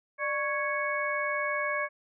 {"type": "harmonic tone with a mistuned harmonic", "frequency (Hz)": 554, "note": "C#5", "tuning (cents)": -1, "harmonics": [1, 2, 3, 4], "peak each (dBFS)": [-33, -33, -33, -33], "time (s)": [0.18, 1.89], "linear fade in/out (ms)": 50, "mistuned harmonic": 1, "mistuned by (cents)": 120, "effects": []}